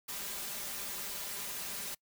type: noise with comb filter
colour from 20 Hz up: white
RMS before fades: -40 dBFS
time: 0.08-1.95 s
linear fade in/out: 10 ms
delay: 5 ms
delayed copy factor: +0.55
effects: noise-tail reverb RT60 0.1 s tail -25 dB re dry

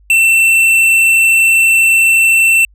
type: tone with hard clipping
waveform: sine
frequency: 2687 Hz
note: E7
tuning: 33 cents sharp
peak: -8 dBFS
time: 0.1-2.65 s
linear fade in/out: 2 ms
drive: 10 dB
effects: added 50 Hz sine -43 dBFS peak until 2.74 s

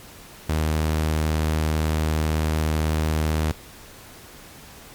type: tone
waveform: sawtooth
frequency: 78 Hz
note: D#2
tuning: 5 cents sharp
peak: -16 dBFS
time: 0.49-3.52 s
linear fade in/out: 5 ms
effects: pink hiss -44 dBFS RMS until 4.94 s + MP3 96 kbps

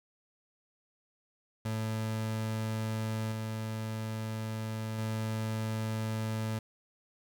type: tone with tremolo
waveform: 30% pulse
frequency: 110 Hz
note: A2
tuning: in tune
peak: -29 dBFS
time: 1.65-6.59 s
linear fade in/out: 5 ms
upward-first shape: square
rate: 0.3 Hz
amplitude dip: 25%
effects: 10-bit

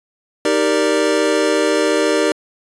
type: chord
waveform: square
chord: Eb major seventh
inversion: none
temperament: equal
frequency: 311.1 / 392 / 466.2 / 587.3 Hz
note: Eb4 / G4 / Bb4 / D5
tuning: 0 / 0 / 0 / 0 cents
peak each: -20 dBFS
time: 0.45-2.32 s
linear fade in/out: 2 ms
effects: resampled to 22050 Hz

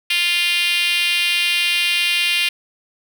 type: tone with high-pass filter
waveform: 5% pulse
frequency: 349.2 Hz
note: F4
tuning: in tune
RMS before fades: -18 dBFS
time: 0.1-2.49 s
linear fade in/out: 5 ms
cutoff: 2600 Hz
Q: 3.6
effects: none

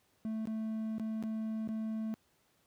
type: tone with dropouts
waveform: triangle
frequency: 220 Hz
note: A3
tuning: in tune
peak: -32 dBFS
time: 0.25-2.14 s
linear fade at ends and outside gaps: 0 ms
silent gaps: 0.455-0.472 / 0.982-0.997 / 1.226-1.237 / 1.675-1.689 s
effects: pink hiss -72 dBFS RMS until 2.66 s + high-pass 80 Hz 12 dB/octave

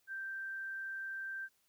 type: tone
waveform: sine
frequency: 1568 Hz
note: G6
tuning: in tune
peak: -39 dBFS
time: 0.07-1.49 s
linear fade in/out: 50 ms
effects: white hiss -75 dBFS RMS until 1.68 s

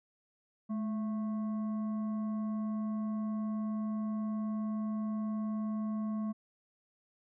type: tone with frequency modulation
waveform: sine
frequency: 213.8 Hz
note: A3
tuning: 49 cents flat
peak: -32 dBFS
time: 0.69-6.33 s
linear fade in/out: 20 ms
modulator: 881 Hz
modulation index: 0.28
effects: none

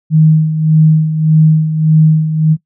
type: tone with tremolo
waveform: sine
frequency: 156.8 Hz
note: D#3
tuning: 14 cents sharp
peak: -3 dBFS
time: 0.1-2.57 s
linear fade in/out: 50 ms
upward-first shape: sine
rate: 1.7 Hz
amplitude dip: 65%
effects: noise-tail reverb RT60 0.1 s tail -20 dB re dry

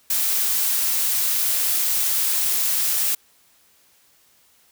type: noise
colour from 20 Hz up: blue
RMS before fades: -21 dBFS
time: 0.1-3.15 s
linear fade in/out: 5 ms
effects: white hiss -58 dBFS RMS until 4.71 s

